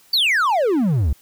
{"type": "exponential sweep", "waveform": "triangle", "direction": "down", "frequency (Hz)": [4699, 62.3], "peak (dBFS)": -13, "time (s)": [0.13, 1.13], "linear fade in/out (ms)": 5, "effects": ["white hiss -53 dBFS RMS until 1.21 s"]}